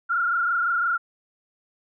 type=tone with frequency modulation; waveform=sine; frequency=1396.9 Hz; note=F6; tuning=in tune; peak=-20 dBFS; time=0.09-0.98 s; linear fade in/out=20 ms; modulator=25.8 Hz; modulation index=2; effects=none